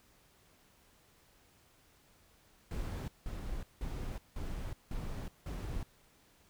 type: noise bursts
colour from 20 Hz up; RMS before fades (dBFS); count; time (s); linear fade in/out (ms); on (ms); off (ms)
brown; -39; 6; 2.71-5.83; 2; 370; 180
effects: pink hiss -66 dBFS RMS until 6.49 s